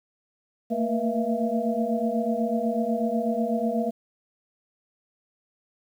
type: tone cluster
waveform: sine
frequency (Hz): 224.2 / 232.3 / 479.7 / 644 / 679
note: A3 / A#3 / A#4 / E5 / F5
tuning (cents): +33 / -6 / +50 / -41 / -49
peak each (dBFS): -28 / -28 / -30 / -33 / -29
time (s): 0.7-3.91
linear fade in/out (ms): 20
effects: 9-bit